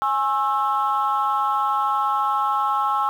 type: chord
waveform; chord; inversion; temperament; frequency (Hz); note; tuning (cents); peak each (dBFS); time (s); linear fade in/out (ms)
sine; C# minor; second; equal with one note detuned; 830.6 / 1081.5 / 1318.5; G#5 / C#6 / E6; 0 / -43 / 0; -22; 0.02-3.09; 0
effects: tanh soft clip ceiling -12 dBFS + 8-bit